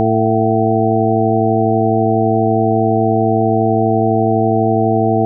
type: harmonic tone with a mistuned harmonic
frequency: 111.9 Hz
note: A2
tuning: 30 cents sharp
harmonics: 1 / 2 / 3 / 4 / 6 / 7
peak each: -18 / -18 / -18 / -18 / -18 / -18 dBFS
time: 0-5.25 s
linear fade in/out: 0 ms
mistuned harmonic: 7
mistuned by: -44 cents
effects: none